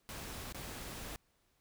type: noise with dropouts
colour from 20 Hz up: pink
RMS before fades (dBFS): -45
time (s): 0.09-1.16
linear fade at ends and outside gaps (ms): 0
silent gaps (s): 0.524-0.546
effects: pink hiss -75 dBFS RMS until 1.6 s